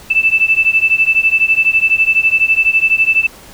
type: beating tone pair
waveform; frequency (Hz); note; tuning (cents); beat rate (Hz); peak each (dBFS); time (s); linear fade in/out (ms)
sine; 2637 / 2649; E7 / E7; 0 / +8; 12; -12; 0.1-3.27; 10
effects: pink hiss -38 dBFS RMS until 3.53 s